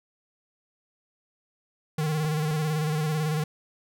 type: tone with vibrato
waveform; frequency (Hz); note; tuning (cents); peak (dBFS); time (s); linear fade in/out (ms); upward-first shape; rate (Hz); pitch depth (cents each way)
square; 154.1; D#3; -16; -25; 1.98-3.44; 5; square; 18; 43
type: clicks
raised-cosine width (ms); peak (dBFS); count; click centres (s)
1; -25; 2; 2.247 / 2.511
effects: none